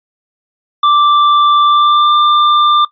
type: tone with pitch glide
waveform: square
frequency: 1174.7 to 1190.4 Hz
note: D6 to D6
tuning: 0 to +23 cents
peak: -7 dBFS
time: 0.83-2.85 s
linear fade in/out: 5 ms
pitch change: +23 cents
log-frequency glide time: 1.66-2.14 s
effects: noise-tail reverb RT60 0.1 s tail -18 dB re dry + resampled to 11025 Hz